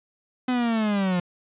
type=linear sweep; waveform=45% pulse; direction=down; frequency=254.9 to 174.61 Hz; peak=-21 dBFS; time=0.48-1.2 s; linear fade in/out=5 ms; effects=resampled to 8000 Hz + 10-bit